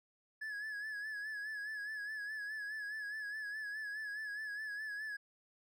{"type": "tone with vibrato", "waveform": "triangle", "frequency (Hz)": 1703, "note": "G#6", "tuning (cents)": 43, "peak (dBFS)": -38, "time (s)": [0.41, 5.17], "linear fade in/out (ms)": 10, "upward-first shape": "sine", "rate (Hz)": 4.8, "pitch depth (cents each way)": 57, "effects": []}